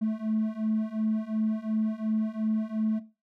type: beating tone pair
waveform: triangle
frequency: 216.8 / 219.6 Hz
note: A3 / A3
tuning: -25 / -3 cents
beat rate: 2.8 Hz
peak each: -26 dBFS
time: 0.01-3 s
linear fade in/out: 20 ms
effects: noise-tail reverb RT60 0.3 s tail -17 dB re dry + tanh soft clip ceiling -19 dBFS